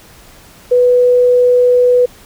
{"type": "tone", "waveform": "sine", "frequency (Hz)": 493.9, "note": "B4", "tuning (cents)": 0, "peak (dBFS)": -6, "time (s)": [0.71, 2.06], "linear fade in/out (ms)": 10, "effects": ["pink hiss -41 dBFS RMS until 2.25 s"]}